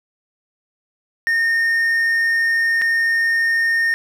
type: tone with dropouts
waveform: triangle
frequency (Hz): 1833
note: A#6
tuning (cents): -30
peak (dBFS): -13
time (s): 1.27-3.94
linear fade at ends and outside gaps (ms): 0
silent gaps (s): 2.815-2.819
effects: none